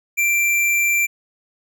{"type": "tone", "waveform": "square", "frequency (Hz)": 2355, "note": "D7", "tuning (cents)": 4, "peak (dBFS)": -16, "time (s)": [0.17, 1.07], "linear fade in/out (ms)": 20, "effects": []}